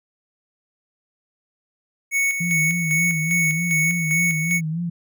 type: tone with tremolo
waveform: square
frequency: 2217 Hz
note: C#7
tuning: in tune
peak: -18 dBFS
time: 2.11-4.61 s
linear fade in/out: 50 ms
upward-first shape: square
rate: 2.5 Hz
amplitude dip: 50%
type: tone with vibrato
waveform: sine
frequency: 164.81 Hz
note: E3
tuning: in tune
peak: -22 dBFS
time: 2.4-4.9 s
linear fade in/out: 10 ms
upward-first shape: sine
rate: 3.4 Hz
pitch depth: 94 cents each way
effects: none